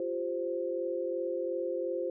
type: chord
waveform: sine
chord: F suspended second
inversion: none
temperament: equal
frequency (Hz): 349.2 / 392 / 523.3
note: F4 / G4 / C5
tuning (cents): 0 / 0 / 0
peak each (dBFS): -35 / -38 / -33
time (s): 0-2.1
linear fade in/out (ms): 2
effects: none